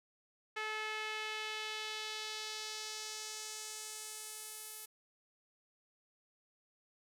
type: tone with band-pass filter sweep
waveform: sawtooth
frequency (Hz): 432.2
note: A4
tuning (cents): -31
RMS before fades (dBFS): -43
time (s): 0.56-4.86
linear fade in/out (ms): 10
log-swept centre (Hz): 2000 to 12000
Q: 1.4
effects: none